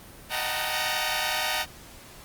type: tone cluster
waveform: 10% pulse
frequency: 621 / 736 / 767 / 890 / 941 Hz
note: D#5 / F#5 / G5 / A5 / A#5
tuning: -3 / -9 / -38 / +20 / +16 cents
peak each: -24 dBFS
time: 0.29-1.66 s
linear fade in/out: 50 ms
effects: pink hiss -47 dBFS RMS until 2.24 s + Opus 32 kbps